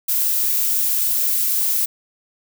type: noise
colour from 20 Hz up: violet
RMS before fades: -19 dBFS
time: 0.08-1.86 s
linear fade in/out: 10 ms
effects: none